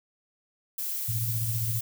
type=noise; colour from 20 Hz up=violet; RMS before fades=-32 dBFS; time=0.78-1.81 s; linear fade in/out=5 ms
type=tone with tremolo; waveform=sine; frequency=113.9 Hz; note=A#2; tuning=40 cents flat; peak=-26 dBFS; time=1.08-1.8 s; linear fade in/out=10 ms; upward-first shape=sine; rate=15 Hz; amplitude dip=50%
effects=none